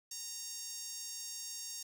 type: tone with high-pass filter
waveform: sawtooth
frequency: 926 Hz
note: A#5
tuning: 12 cents flat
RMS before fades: -44 dBFS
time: 0.11-1.83 s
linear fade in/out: 5 ms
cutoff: 6000 Hz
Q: 3.1
effects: none